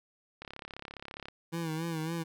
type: click train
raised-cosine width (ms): 0.3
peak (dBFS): -26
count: 31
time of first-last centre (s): 0.42-1.285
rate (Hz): 34.7
type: tone with vibrato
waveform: 25% pulse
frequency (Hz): 162.7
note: E3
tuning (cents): -22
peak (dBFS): -29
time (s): 1.52-2.24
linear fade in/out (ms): 20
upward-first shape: sine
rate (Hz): 3.6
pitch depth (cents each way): 66
effects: none